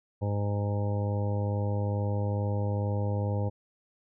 harmonic tone, 102.3 Hz, G#2, 26 cents flat, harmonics 1 / 2 / 3 / 4 / 5 / 6 / 8 / 9, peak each -27 / -37 / -41 / -42 / -36 / -43 / -42 / -46 dBFS, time 0.21-3.5 s, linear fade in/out 20 ms, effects none

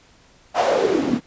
white noise with band-pass filter sweep, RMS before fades -19 dBFS, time 0.54-1.21 s, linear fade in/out 50 ms, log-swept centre 760 to 210 Hz, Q 5.7, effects pink hiss -53 dBFS RMS until 1.26 s + resampled to 16000 Hz

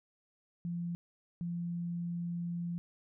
sine tone bursts at uneven times, 172.2 Hz, F3, 24 cents flat, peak -34 dBFS, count 2, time 0.65-0.95 / 1.41-2.78 s, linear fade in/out 0 ms, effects none

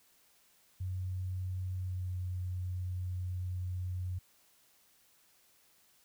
sine tone with pitch glide, 92.4 to 90.92 Hz, F#2 to F#2, -2 to -30 cents, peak -34 dBFS, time 0.8-4.19 s, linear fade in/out 10 ms, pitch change -28 cents, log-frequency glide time 1.78-2.17 s, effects white hiss -67 dBFS RMS until 6.04 s

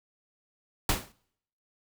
pink noise with exponential decay, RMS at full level -22 dBFS, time 0.89-1.12 s, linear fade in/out 2 ms, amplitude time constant 49 ms, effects noise-tail reverb RT60 0.7 s tail -25 dB re dry

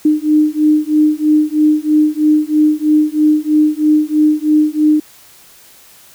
sine beating tone pair, 303 / 306.1 Hz, D#4 / D#4, -46 / -28 cents, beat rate 3.1 Hz, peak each -12 dBFS, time 0.05-5 s, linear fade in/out 5 ms, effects white hiss -43 dBFS RMS until 6.14 s

